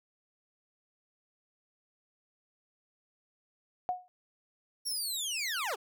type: tone with exponential decay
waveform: sine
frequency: 728 Hz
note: F#5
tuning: 28 cents flat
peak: -25 dBFS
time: 3.89-4.08 s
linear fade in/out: 0 ms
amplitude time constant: 41 ms
type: linear sweep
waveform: 20% pulse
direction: down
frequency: 5630 to 343.4 Hz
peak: -27 dBFS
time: 4.85-5.76 s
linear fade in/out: 20 ms
effects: none